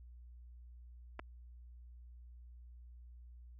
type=clicks; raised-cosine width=0.5 ms; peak=-30 dBFS; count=2; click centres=1.193 / 1.196 s; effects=added 60 Hz sine -52 dBFS peak until 3.59 s